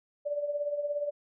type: tone with tremolo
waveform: sine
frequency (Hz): 583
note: D5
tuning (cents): -13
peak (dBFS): -26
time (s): 0.25-1.11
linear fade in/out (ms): 20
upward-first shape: triangle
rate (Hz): 17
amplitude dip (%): 70
effects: none